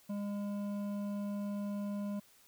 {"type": "tone with hard clipping", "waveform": "triangle", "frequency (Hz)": 203.4, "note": "G#3", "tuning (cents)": -36, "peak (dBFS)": -37, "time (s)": [0.09, 2.2], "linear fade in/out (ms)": 10, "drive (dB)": 13, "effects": ["white hiss -64 dBFS RMS until 2.47 s"]}